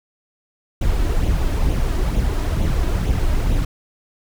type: noise with flanger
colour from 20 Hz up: brown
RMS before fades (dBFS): -18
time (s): 0.81-3.65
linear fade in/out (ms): 5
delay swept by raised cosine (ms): 0.3 to 3.2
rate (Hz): 2.2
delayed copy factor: +0.5
effects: none